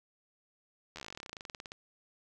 slowing click train, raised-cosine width 0.2 ms, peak -26 dBFS, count 26, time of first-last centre 0.96-1.719 s, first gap 12 ms, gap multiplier 1.07, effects none

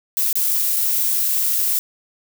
violet noise with dropouts, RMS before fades -19 dBFS, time 0.17-1.79 s, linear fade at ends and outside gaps 0 ms, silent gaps 0.328-0.355 / 0.762-0.766 s, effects none

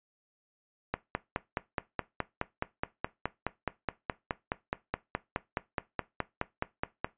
click train, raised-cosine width 0.5 ms, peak -14 dBFS, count 30, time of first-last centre 0.94-7.045 s, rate 4.75 Hz, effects noise-tail reverb RT60 0.2 s tail -18 dB re dry + resampled to 8000 Hz

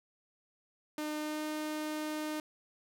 sawtooth tone with pitch glide, 303.5 to 306.3 Hz, D#4 to D#4, -43 to -27 cents, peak -31 dBFS, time 0.98-2.4 s, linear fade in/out 2 ms, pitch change +16 cents, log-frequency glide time 1.19-1.43 s, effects none

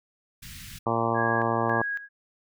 pink band-stop noise, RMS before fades -42 dBFS, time 0.42-0.79 s, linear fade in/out 10 ms, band 190 to 1700 Hz, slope 24 dB/octave
harmonic tone, 115.2 Hz, A#2, 20 cents flat, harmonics 1 / 2 / 3 / 4 / 5 / 6 / 7 / 8 / 9 / 10, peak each -32 / -32 / -32 / -32 / -32 / -32 / -32 / -32 / -32 / -32 dBFS, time 0.86-1.82 s, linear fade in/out 5 ms
sine tone with tremolo, 1649 Hz, G#6, 13 cents flat, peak -27 dBFS, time 1.14-2.09 s, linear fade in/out 50 ms, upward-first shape square, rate 1.8 Hz, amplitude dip 75%
effects none

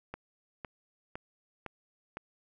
click train, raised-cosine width 0.5 ms, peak -24 dBFS, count 5, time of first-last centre 0.14-2.17 s, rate 1.97 Hz, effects none

